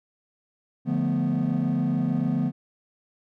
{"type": "chord", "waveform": "triangle", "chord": "B half-diminished seventh", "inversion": "first", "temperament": "equal with one note detuned", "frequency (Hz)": [146.83, 175.22, 220, 246.9], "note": ["D3", "F3", "A3", "B3"], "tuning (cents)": [0, 6, 0, 0], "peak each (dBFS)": [-25, -25, -26, -23], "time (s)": [0.85, 2.52], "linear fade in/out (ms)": 50, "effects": ["tanh soft clip ceiling -15 dBFS"]}